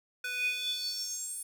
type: tone with high-pass filter sweep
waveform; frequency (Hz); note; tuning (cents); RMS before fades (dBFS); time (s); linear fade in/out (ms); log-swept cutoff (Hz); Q
square; 495.5; B4; +6; -35; 0.24-1.43; 5; 1800 to 9900; 8.3
effects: none